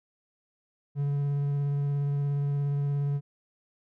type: tone with vibrato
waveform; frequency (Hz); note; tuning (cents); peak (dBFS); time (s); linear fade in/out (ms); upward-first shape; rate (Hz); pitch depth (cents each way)
triangle; 142.4; C#3; +47; -23; 0.95-3.21; 50; sine; 17; 12
effects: none